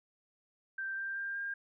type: tone with pitch steps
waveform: sine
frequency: 1568 / 1580.7 / 1593.6 / 1606.5 Hz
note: G6 / G6 / G6 / G6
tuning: 0 / +14 / +28 / +42 cents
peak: -35 dBFS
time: 0.78-1.54 s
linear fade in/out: 5 ms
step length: 190 ms
effects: none